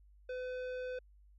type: tone with tanh clipping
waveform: sine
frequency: 505 Hz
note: B4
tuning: 39 cents sharp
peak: -40 dBFS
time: 0.29-0.99 s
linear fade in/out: 5 ms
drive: 13 dB
effects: added 50 Hz sine -59 dBFS peak until 1.38 s